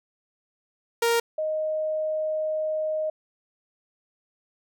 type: tone pair in turn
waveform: sawtooth / sine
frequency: 466.2 / 622.3 Hz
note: A#4 / D#5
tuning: 0 / 0 cents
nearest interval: perfect fourth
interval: 500 cents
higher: second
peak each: -16 / -24 dBFS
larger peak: first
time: 1.02-1.2 / 1.38-3.1 s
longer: second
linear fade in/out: 5 ms
effects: none